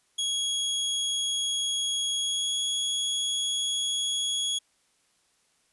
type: tone with pitch glide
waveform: sawtooth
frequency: 3322 to 3341 Hz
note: G#7 to G#7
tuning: 0 to +10 cents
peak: -23 dBFS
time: 0.18-4.59 s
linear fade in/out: 10 ms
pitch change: +10 cents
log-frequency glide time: 2.19-2.56 s
effects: white hiss -68 dBFS RMS until 5.72 s + resampled to 24000 Hz